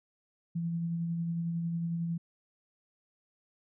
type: tone with tremolo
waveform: sine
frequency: 168.2 Hz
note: E3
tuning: 35 cents sharp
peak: -29 dBFS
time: 0.55-2.18 s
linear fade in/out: 10 ms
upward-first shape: sine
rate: 11 Hz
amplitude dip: 25%
effects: none